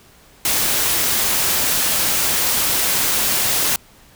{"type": "noise", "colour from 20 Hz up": "white", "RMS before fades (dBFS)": -18, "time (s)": [0.45, 3.76], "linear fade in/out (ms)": 2, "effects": ["pink hiss -49 dBFS RMS until 4.15 s"]}